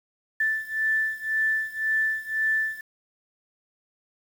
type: beating tone pair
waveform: sine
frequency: 1760 / 1761.9 Hz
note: A6 / A6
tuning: 0 / +2 cents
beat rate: 1.9 Hz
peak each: -25 / -27 dBFS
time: 0.4-2.81 s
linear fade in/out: 5 ms
effects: 8-bit